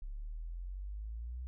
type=exponential sweep; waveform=sine; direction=up; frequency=34.1 to 63.9 Hz; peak=-39 dBFS; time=0.02-1.47 s; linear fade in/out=0 ms; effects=none